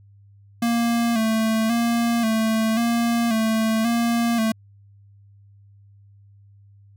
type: tone with vibrato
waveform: square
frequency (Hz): 227.7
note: A#3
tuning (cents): -40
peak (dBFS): -19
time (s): 0.62-4.52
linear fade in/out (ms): 5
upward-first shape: square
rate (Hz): 0.93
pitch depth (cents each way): 47
effects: added 100 Hz sine -48 dBFS peak until 6.96 s